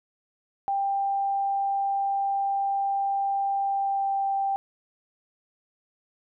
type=tone with pitch glide; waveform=sine; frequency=791 to 786 Hz; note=G5 to G5; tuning=+15 to +4 cents; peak=-23 dBFS; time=0.68-4.56 s; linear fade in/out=0 ms; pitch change=-11 cents; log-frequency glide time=3.57-4.29 s; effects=none